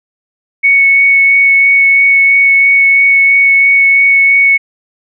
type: tone with vibrato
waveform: sine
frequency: 2217 Hz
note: C#7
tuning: in tune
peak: -4 dBFS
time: 0.63-4.58 s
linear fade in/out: 20 ms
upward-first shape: sine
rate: 3 Hz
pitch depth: 8 cents each way
effects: none